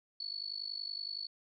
sine tone with amplitude modulation, 4420 Hz, C#8, 6 cents flat, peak -34 dBFS, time 0.2-1.27 s, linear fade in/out 5 ms, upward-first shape sine, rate 50.7 Hz, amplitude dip 90%, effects none

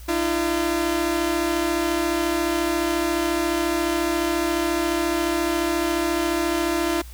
sawtooth tone pair together, 305.7 / 340 Hz, D#4 / F4, -30 / -46 cents, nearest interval major second, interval 184 cents, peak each -22 / -18 dBFS, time 0.08-7.02 s, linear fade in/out 10 ms, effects added 60 Hz sine -37 dBFS peak until 7.13 s + white hiss -48 dBFS RMS until 7.13 s

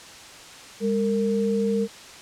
sine tone pair together, 202.6 / 458.3 Hz, G#3 / A#4, -43 / -29 cents, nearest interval octave + major second, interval 1414 cents, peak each -23 dBFS, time 0.8-1.88 s, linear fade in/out 50 ms, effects white hiss -43 dBFS RMS until 2.21 s + low-pass 7000 Hz 12 dB/octave

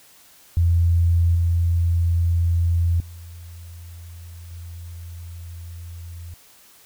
sine tone with level steps, 85.1 Hz, F2, 44 cents flat, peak -14 / -16 / -36 / -33 dBFS, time 0.57-6.34 s, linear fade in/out 0 ms, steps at 1.35 / 3 / 4.51 s, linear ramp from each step 2 ms, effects white hiss -51 dBFS RMS until 6.85 s

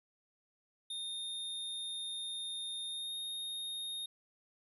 square tone with pitch glide, 3659 to 3704 Hz, A#7 to A#7, -33 to -12 cents, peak -39 dBFS, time 0.9-4.06 s, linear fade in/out 5 ms, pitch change +21 cents, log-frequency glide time 2.85-3.16 s, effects none

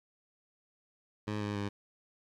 15% pulse tone with pitch steps, 105.5 / 103.45 / 101.44 Hz, G#2 / G#2 / G#2, +28 / -6 / -40 cents, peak -27 dBFS, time 1.27-1.69 s, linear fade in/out 10 ms, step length 140 ms, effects low-pass 5000 Hz 12 dB/octave + 11-bit

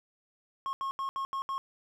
triangle tone bursts at uneven times, 1084 Hz, C#6, 39 cents flat, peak -29 dBFS, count 6, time 0.66-0.73 / 0.81-0.91 / 0.99-1.09 / 1.16-1.25 / 1.33-1.42 / 1.49-1.58 s, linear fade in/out 0 ms, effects none

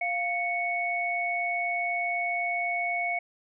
sine tone pair together, 698.6 / 2218 Hz, F5 / C#7, 0 / 0 cents, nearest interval octave + minor sixth, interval 2000 cents, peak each -30 / -28 dBFS, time 0.01-3.19 s, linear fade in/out 5 ms, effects none

